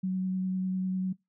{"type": "tone with vibrato", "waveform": "sine", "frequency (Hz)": 186.6, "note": "F#3", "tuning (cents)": 15, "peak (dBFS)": -27, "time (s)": [0.03, 1.13], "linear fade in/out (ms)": 10, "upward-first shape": "triangle", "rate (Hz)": 10, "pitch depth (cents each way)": 12, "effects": ["noise-tail reverb RT60 0.2 s tail -23 dB re dry"]}